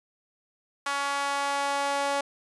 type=tone with high-pass filter sweep; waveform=sawtooth; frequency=281.1 Hz; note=C#4; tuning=24 cents sharp; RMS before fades=-28 dBFS; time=0.86-2.21 s; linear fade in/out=5 ms; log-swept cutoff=1100 to 670 Hz; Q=2.1; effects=resampled to 24000 Hz